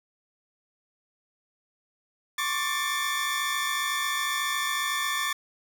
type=tone cluster; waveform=30% pulse; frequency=1067 / 1115 / 1169 / 1776 / 3415 Hz; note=C6 / C#6 / D6 / A6 / G#7; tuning=+34 / +10 / -8 / +16 / +48 cents; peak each=-33 / -32 / -30 / -27 / -33 dBFS; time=2.38-5.33 s; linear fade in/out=5 ms; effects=none